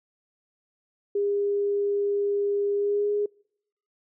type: tone with pitch glide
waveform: sine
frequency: 405.1 to 413.1 Hz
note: G#4 to G#4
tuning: -43 to -9 cents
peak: -22 dBFS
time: 1.15-3.26 s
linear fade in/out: 5 ms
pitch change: +34 cents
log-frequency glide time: 2.75-3.11 s
effects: noise-tail reverb RT60 0.7 s tail -26 dB re dry